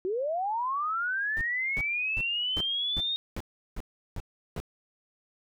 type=linear sweep; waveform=sine; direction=up; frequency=354.2 to 3730 Hz; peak=-27 dBFS; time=0.05-3.16 s; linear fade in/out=0 ms
type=noise bursts; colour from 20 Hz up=brown; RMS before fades=-34 dBFS; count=9; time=1.37-4.601 s; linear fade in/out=0 ms; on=39 ms; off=360 ms
effects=none